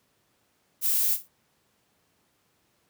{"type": "noise with echo", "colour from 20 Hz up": "violet", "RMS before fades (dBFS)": -24, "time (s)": [0.81, 1.18], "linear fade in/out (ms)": 50, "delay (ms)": 54, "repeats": 2, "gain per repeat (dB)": -15, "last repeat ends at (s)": 1.288, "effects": ["pink hiss -69 dBFS RMS until 2.89 s", "high-pass 100 Hz 12 dB/octave"]}